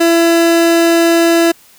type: tone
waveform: 30% pulse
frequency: 335.2 Hz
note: E4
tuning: 29 cents sharp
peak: -5 dBFS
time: 0-1.52 s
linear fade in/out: 10 ms
effects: white hiss -45 dBFS RMS until 1.78 s